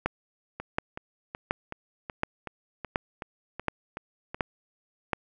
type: two click trains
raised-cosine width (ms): 0.5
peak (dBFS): -10 / -20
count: 8 / 11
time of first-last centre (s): 0.06-5.132 / 0.6-4.345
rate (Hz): 1.38 / 2.67
effects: none